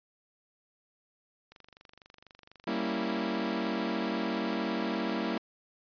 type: click train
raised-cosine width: 0.2 ms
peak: -34 dBFS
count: 49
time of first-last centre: 1.52-3.512 s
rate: 24.1 Hz
type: chord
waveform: sawtooth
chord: G diminished seventh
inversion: none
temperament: equal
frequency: 196 / 233.1 / 277.2 / 329.6 Hz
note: G3 / Bb3 / Db4 / Fb4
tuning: 0 / 0 / 0 / 0 cents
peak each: -32 / -30 / -34 / -31 dBFS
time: 2.67-5.38 s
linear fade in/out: 5 ms
effects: resampled to 11025 Hz